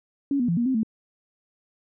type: tone with pitch steps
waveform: sine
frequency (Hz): 279.6 / 243.7 / 169.7 / 237.3 / 261.9 / 221.2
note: C#4 / B3 / F3 / A#3 / C4 / A3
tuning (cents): +15 / -23 / -49 / +31 / +2 / +9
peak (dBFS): -20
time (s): 0.31-0.832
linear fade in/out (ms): 2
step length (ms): 87
effects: none